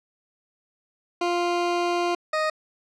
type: tone pair in turn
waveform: 20% pulse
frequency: 349.2 / 622.2 Hz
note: F4 / D#5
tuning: 0 / 0 cents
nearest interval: minor seventh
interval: 1000 cents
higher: second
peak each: -17 / -17 dBFS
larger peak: neither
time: 1.21-2.15 / 2.33-2.5 s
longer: first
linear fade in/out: 5 ms
effects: low-pass 5000 Hz 12 dB/octave